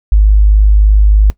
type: tone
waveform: sine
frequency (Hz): 51.6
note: G#1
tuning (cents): -10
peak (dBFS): -3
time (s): 0.12-1.3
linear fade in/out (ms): 0
effects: noise-tail reverb RT60 0.1 s tail -19 dB re dry